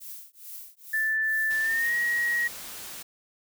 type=noise with tremolo; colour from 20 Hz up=violet; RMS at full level=-39 dBFS; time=0-1.91 s; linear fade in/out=20 ms; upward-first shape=triangle; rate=2.3 Hz; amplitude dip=100%
type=tone with pitch glide; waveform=sine; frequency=1760 to 1897.2 Hz; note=A6 to A#6; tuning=0 to +30 cents; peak=-23 dBFS; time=0.93-2.48 s; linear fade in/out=10 ms; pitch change=+130 cents; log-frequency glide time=1.6-1.94 s
type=noise; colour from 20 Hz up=white; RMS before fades=-40 dBFS; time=1.5-3.03 s; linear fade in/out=10 ms
effects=none

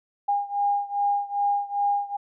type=beating tone pair; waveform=sine; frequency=810 / 812.5 Hz; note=G#5 / G#5; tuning=-43 / -38 cents; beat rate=2.5 Hz; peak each=-24 / -26 dBFS; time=0.28-2.17 s; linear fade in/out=10 ms; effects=none

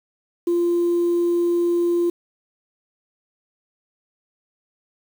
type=tone; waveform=sine; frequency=345.8 Hz; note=F4; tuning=17 cents flat; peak=-15 dBFS; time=0.47-2.1 s; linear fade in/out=5 ms; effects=tanh soft clip ceiling -14 dBFS + 7-bit

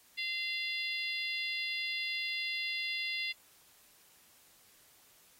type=harmonic tone; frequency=690 Hz; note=F5; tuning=21 cents flat; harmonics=3 / 4 / 5 / 6 / 7; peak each=-37 / -39 / -41 / -43 / -44 dBFS; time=0.17-3.33 s; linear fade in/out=20 ms; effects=white hiss -63 dBFS RMS until 5.39 s + AAC 48 kbps

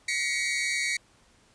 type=tone cluster; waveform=sawtooth; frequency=1921 / 2111 / 2252 Hz; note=B6 / C7 / C#7; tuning=-48 / +15 / +27 cents; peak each=-28 / -30 / -25 dBFS; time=0.08-0.97 s; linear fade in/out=5 ms; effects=pink hiss -61 dBFS RMS until 1.54 s + resampled to 22050 Hz

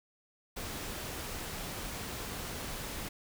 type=noise; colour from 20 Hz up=pink; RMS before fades=-40 dBFS; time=0.56-3.09 s; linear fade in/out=10 ms; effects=none

